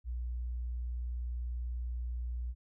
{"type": "tone", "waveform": "sine", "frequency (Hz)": 60.3, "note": "B1", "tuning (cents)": -41, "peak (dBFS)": -34, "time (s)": [0.04, 2.55], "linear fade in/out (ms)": 50, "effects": []}